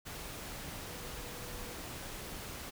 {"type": "tone in noise", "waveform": "sine", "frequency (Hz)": 489.8, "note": "B4", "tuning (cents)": -14, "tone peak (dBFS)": -54, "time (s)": [0.84, 1.75], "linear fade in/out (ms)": 20, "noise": "pink", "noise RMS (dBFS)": -44, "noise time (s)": [0.05, 2.71], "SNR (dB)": -13, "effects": []}